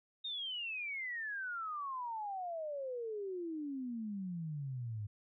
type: exponential sweep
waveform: sine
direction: down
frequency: 3729 to 101.1 Hz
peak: -38 dBFS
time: 0.24-5.07 s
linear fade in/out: 10 ms
effects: none